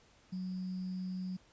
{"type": "tone with sample-and-hold", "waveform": "sine", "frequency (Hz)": 185, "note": "F#3", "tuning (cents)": 0, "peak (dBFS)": -36, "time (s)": [0.32, 1.37], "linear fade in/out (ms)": 10, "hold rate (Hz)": 4900, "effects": ["pink hiss -65 dBFS RMS until 1.52 s", "resampled to 16000 Hz"]}